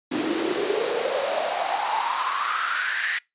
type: noise with high-pass filter sweep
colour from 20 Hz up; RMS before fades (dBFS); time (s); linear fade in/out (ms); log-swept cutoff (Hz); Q
pink; -25; 0.11-3.19; 10; 280 to 1900; 7.4
effects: noise-tail reverb RT60 0.2 s tail -24 dB re dry + resampled to 8000 Hz